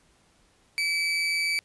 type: tone with amplitude modulation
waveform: 30% pulse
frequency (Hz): 2300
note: D7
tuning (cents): -37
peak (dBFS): -20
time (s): 0.78-1.59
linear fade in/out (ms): 0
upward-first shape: sine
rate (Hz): 167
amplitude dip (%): 35
effects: pink hiss -63 dBFS RMS until 1.64 s + resampled to 24000 Hz